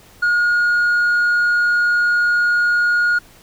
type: tone with hard clipping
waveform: triangle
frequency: 1435 Hz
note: F6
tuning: 47 cents sharp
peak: -12 dBFS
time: 0.22-3.19 s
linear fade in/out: 10 ms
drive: 1 dB
effects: pink hiss -47 dBFS RMS until 3.42 s